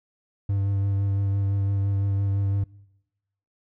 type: tone with vibrato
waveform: triangle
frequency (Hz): 99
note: G2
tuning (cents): +18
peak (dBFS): -19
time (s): 0.49-2.64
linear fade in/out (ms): 5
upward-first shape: sine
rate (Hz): 5.9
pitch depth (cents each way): 16
effects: noise-tail reverb RT60 1.0 s tail -24 dB re dry